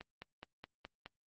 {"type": "click train", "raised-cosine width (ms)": 0.3, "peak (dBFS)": -30, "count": 6, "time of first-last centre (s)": [0.01, 1.06], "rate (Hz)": 4.76, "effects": ["Opus 24 kbps"]}